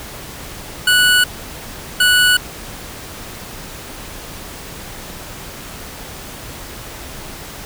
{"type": "tone pair in turn", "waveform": "25% pulse", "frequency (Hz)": [1475, 1475], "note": ["F#6", "F#6"], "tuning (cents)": [-6, -6], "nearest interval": "unison", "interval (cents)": 0, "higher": "neither", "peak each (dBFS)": -6, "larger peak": "neither", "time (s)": [[0.87, 1.24], [2, 2.37]], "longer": "neither", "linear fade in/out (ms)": 5, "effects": ["pink hiss -32 dBFS RMS until 7.65 s"]}